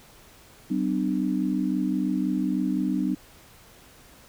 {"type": "tone cluster", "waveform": "sine", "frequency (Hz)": [191.1, 254.8, 300.7], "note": ["G3", "C4", "D4"], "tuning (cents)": [-44, -46, 41], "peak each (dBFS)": -27, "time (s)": [0.7, 3.15], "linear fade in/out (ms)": 10, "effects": ["pink hiss -52 dBFS RMS until 4.28 s"]}